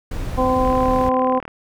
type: noise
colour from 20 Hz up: brown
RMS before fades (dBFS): -25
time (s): 0.11-1.09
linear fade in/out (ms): 5
type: harmonic tone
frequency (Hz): 256.9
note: C4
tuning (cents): -32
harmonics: 1 / 2 / 3 / 4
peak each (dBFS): -21 / -19 / -22 / -21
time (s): 0.37-1.4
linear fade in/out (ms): 20
type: click train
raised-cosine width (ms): 0.5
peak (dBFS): -17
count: 33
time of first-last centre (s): 0.65-1.479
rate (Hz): 38.6
effects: none